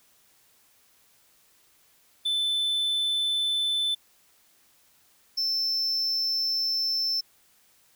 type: tone pair in turn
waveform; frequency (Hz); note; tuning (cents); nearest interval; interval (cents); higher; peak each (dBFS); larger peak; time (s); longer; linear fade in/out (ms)
triangle; 3520 / 5322; A7 / E8; 0 / +16; perfect fifth; 716; second; -22 / -23; first; 2.25-3.95 / 5.37-7.21; second; 10
effects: white hiss -62 dBFS RMS until 7.95 s